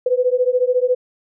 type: beating tone pair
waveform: sine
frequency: 493.9 / 507.9 Hz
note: B4 / B4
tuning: 0 / +48 cents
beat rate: 14 Hz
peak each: -17 dBFS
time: 0.06-0.95 s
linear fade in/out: 5 ms
effects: none